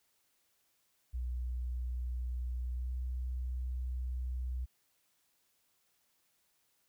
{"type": "tone with pitch glide", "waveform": "sine", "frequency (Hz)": [61.4, 62.62], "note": ["B1", "B1"], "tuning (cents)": [-9, 25], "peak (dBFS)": -34, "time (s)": [1.13, 4.66], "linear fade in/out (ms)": 20, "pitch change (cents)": 34, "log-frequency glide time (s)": [2.72, 2.92], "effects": ["white hiss -75 dBFS RMS until 6.88 s"]}